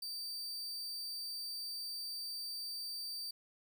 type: tone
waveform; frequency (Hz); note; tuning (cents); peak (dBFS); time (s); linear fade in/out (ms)
40% pulse; 4639; D8; -22; -39; 0.02-3.31; 5
effects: none